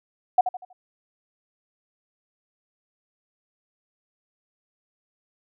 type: tone with echo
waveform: sine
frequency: 734 Hz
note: F#5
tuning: 14 cents flat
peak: -12 dBFS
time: 0.38-0.41 s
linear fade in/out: 5 ms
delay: 80 ms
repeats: 4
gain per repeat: -9 dB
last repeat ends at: 0.73 s
effects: none